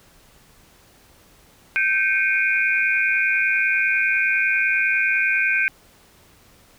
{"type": "tone cluster", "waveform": "sine", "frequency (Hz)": [1559, 2180, 2354, 2464], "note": ["G6", "C#7", "D7", "D#7"], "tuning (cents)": [-10, -29, 3, -17], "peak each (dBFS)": [-20, -25, -26, -22], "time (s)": [1.76, 5.68], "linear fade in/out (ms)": 0, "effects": ["pink hiss -53 dBFS RMS until 6.78 s"]}